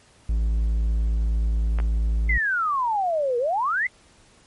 triangle tone, 55 Hz, A1, in tune, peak -17 dBFS, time 0.29-2.38 s, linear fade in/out 5 ms
clicks, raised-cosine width 0.5 ms, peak -18 dBFS, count 2, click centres 1.787 / 1.801 s
sine exponential two-way sweep, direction down then up, 2100 to 466.2 to 2100 Hz, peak -20 dBFS, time 2.29-3.87 s, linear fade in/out 5 ms, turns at 3.38 s
effects pink hiss -55 dBFS RMS until 4.46 s + MP3 48 kbps

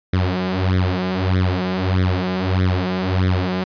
sawtooth tone with flanger, 92.5 Hz, F#2, in tune, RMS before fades -19 dBFS, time 0.13-3.64 s, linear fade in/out 5 ms, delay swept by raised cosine 0.53 to 5.93 ms, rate 1.6 Hz, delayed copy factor +0.85, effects resampled to 11025 Hz

